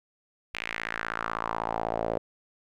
sawtooth tone with band-pass filter sweep, 56.1 Hz, A1, 34 cents sharp, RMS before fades -32 dBFS, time 0.54-2.18 s, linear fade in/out 5 ms, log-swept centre 2500 to 550 Hz, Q 3.1, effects none

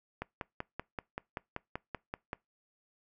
click train, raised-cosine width 0.5 ms, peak -21 dBFS, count 12, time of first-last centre 0.22-2.331 s, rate 5.21 Hz, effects noise-tail reverb RT60 0.2 s tail -24 dB re dry

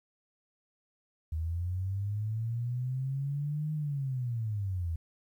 sine linear two-way sweep, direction up then down, 77.78 to 154.6 to 79.7 Hz, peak -30 dBFS, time 1.32-4.96 s, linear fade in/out 5 ms, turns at 3.73 s, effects 11-bit

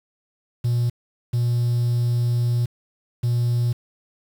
triangle tone bursts at uneven times, 120 Hz, B2, 49 cents flat, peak -15 dBFS, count 3, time 0.64-0.9 / 1.33-2.66 / 3.23-3.73 s, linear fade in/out 10 ms, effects tanh soft clip ceiling -12 dBFS + 7-bit

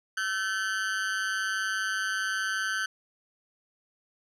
40% pulse tone with amplitude modulation, 1531 Hz, G6, 41 cents flat, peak -23 dBFS, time 0.17-2.86 s, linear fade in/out 5 ms, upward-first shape sine, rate 201 Hz, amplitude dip 85%, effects low-pass 8000 Hz 12 dB/octave

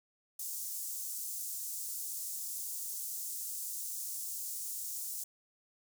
pink high-pass noise, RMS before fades -40 dBFS, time 0.39-5.24 s, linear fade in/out 5 ms, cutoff 6800 Hz, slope 24 dB/octave, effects none

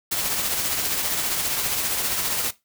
white noise with tremolo, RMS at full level -23 dBFS, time 0.11-2.51 s, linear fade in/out 10 ms, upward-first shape triangle, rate 15 Hz, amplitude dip 40%, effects noise-tail reverb RT60 0.2 s tail -17 dB re dry

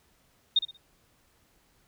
sine tone with echo, 3681 Hz, A#7, 23 cents flat, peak -18 dBFS, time 0.56-0.59 s, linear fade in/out 5 ms, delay 61 ms, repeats 3, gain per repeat -11 dB, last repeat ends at 0.773 s, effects pink hiss -66 dBFS RMS until 1.87 s

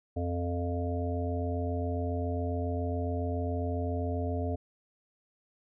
harmonic tone, 87.31 Hz, F2, in tune, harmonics 1 / 3 / 5 / 7 / 8, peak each -31 / -36 / -38 / -39 / -40 dBFS, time 0.16-4.56 s, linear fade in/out 10 ms, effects none

